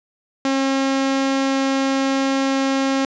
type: tone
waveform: sawtooth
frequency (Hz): 270.1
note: C#4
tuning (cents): -45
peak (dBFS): -13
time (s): 0.45-3.05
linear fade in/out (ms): 2
effects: resampled to 16000 Hz + 9-bit